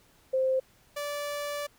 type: tone pair in turn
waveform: sine / sawtooth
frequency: 523.3 / 581.5 Hz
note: C5 / D5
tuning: 0 / -17 cents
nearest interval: major second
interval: 183 cents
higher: second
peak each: -23 / -28 dBFS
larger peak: first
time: 0.33-0.6 / 0.96-1.67 s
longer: second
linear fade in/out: 10 ms
effects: pink hiss -62 dBFS RMS until 1.78 s